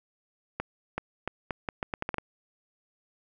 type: accelerating click train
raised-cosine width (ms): 0.5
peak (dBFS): -15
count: 11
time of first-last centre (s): 0.6-2.183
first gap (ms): 380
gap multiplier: 0.78
effects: none

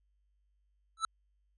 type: tone with exponential growth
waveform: square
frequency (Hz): 1318.5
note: E6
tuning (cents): 0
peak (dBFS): -26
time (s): 0.97-1.05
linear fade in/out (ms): 2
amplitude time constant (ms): 17
effects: added 50 Hz sine -70 dBFS peak until 1.57 s + resampled to 24000 Hz

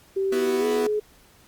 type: tone with pitch glide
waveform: sine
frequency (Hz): 387.6 to 422.7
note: G4 to G#4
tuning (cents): -20 to +31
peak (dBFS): -21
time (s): 0.16-1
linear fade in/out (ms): 10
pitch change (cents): +151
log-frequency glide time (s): 0.59-0.65
type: chord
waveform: sawtooth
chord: B suspended fourth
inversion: none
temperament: equal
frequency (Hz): 246.9 / 329.6 / 370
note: B3 / E4 / F#4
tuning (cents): 0 / 0 / 0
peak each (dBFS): -24 / -29 / -29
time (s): 0.32-0.87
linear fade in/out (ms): 5
effects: pink hiss -55 dBFS RMS until 1.47 s + Opus 48 kbps

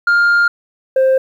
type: tone pair in turn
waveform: sine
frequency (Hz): 1405 / 526.3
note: F6 / C5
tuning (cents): +10 / +10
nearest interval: octave + perfect fourth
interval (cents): 1700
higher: first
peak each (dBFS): -6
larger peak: neither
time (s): 0.07-0.48 / 0.96-1.18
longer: first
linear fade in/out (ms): 5
effects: tanh soft clip ceiling -8 dBFS + 8-bit

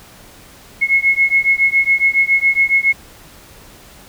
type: beating tone pair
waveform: sine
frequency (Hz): 2172 / 2179.2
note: C#7 / C#7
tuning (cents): -36 / -30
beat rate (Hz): 7.2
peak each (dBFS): -14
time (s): 0.81-2.93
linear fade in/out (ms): 20
effects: pink hiss -42 dBFS RMS until 4.08 s

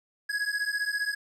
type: beating tone pair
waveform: square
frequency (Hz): 1661.2 / 1676.2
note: G#6 / G#6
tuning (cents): 0 / +16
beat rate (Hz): 15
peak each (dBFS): -31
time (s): 0.29-1.15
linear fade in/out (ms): 10
effects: low-pass 9000 Hz 12 dB/octave + 10-bit

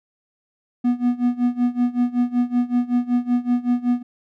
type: tone with tremolo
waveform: triangle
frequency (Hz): 244.2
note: B3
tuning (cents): -19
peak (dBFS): -12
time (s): 0.84-4.03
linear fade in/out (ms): 10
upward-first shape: sine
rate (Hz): 5.3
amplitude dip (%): 90
effects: none

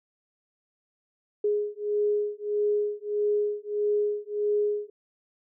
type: beating tone pair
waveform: sine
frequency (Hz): 415.3 / 416.9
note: G#4 / G#4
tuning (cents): 0 / +7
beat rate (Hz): 1.6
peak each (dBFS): -27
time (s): 1.44-4.9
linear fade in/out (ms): 5
effects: none

